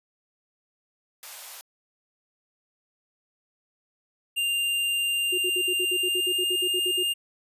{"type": "high-pass noise", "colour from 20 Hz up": "white", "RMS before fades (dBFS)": -41, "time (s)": [1.23, 1.61], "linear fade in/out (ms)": 0, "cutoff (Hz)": 510, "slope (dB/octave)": 48}
{"type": "tone with pitch glide", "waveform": "square", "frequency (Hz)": [2794, 2813], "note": ["F7", "F7"], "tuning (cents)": [0, 12], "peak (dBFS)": -24, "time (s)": [4.36, 7.14], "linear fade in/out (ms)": 20, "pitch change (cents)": 12, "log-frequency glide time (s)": [5.91, 6.45]}
{"type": "tone bursts", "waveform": "sine", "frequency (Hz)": 364.3, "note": "F#4", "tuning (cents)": -27, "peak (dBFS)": -28, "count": 15, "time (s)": [5.32, 7.034], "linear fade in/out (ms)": 10, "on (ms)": 62, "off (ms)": 56}
{"effects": ["resampled to 32000 Hz"]}